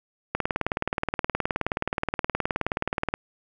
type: click train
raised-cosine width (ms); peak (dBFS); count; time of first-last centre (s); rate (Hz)
0.5; -9; 54; 0.35-3.139; 19
effects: none